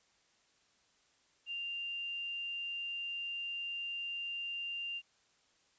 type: tone with quantisation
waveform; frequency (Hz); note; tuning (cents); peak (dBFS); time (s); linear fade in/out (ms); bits
sine; 2789; F7; -3; -37; 1.46-5.02; 50; 11
effects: white hiss -71 dBFS RMS until 5.78 s + resampled to 16000 Hz